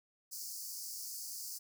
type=high-pass noise; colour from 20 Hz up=pink; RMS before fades=-44 dBFS; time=0.31-1.59 s; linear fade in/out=20 ms; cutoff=4600 Hz; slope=96 dB/octave; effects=none